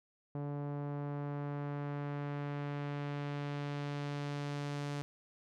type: tone with low-pass filter sweep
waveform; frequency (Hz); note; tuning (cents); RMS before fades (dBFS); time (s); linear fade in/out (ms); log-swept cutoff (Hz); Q
sawtooth; 144.2; D3; -31; -39; 0.35-5.02; 0; 780 to 7100; 0.82
effects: none